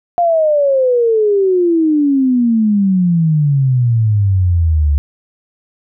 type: exponential sweep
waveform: sine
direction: down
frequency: 706 to 70.3 Hz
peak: -9 dBFS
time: 0.18-4.98 s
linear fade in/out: 0 ms
effects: none